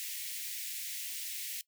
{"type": "high-pass noise", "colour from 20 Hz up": "white", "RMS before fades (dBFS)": -40, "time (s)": [0, 1.61], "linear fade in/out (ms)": 0, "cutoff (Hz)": 1900, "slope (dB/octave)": 48, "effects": ["noise-tail reverb RT60 0.1 s tail -19 dB re dry"]}